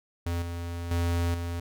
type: tone with level steps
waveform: square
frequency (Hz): 85.7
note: F2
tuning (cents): -32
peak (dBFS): -28 / -33 / -25 / -31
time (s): 0.26-1.6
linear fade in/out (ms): 5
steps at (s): 0.42 / 0.91 / 1.34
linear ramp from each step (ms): 2
effects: none